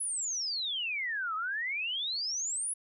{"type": "exponential two-way sweep", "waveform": "sine", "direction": "down then up", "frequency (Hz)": [10580, 1244.5, 10580], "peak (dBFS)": -31, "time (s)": [0, 2.74], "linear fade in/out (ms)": 10, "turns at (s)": 1.35, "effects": []}